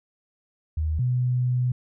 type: tone pair in turn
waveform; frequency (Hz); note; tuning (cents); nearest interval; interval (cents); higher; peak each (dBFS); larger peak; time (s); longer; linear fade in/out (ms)
sine; 78.1 / 124.95; D#2 / B2; +7 / +21; minor sixth; 814; second; -22 / -20; second; 0.77-0.99 / 0.99-1.72; second; 5
effects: none